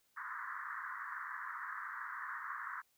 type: band-pass noise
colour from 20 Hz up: pink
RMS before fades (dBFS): -44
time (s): 0.16-2.82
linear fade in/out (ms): 20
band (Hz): 1000 to 1900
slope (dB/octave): 96
effects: white hiss -75 dBFS RMS until 2.97 s